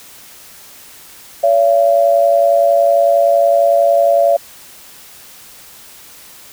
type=tone pair together; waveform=sine; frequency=568 / 678.9 Hz; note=C#5 / F5; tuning=+42 / -49 cents; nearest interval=minor third; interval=309 cents; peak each=-11 dBFS; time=1.43-4.37 s; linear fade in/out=10 ms; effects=white hiss -39 dBFS RMS until 6.52 s